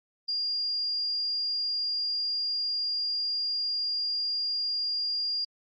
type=tone; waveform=sine; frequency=4813 Hz; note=D8; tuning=42 cents sharp; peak=-27 dBFS; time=0.28-5.45 s; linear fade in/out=10 ms; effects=Opus 48 kbps